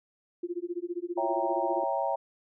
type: tone with tremolo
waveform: sine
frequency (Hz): 349.2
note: F4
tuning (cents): 0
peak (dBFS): -28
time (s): 0.43-1.84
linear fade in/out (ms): 5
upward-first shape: sine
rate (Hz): 15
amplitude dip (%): 100
type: chord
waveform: sine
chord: C# diminished seventh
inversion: none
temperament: equal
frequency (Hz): 554.4 / 659.3 / 784 / 932.3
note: C#5 / E5 / G5 / Bb5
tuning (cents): 0 / 0 / 0 / 0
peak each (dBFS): -32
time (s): 1.17-2.16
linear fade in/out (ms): 10
effects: none